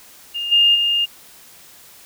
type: tone with level steps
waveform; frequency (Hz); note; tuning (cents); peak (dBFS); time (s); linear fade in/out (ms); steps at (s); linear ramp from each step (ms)
sine; 2822; F7; +17; -22 / -10 / -15; 0.34-1.06; 20; 0.51 / 0.74; 20
effects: white hiss -45 dBFS RMS until 2.05 s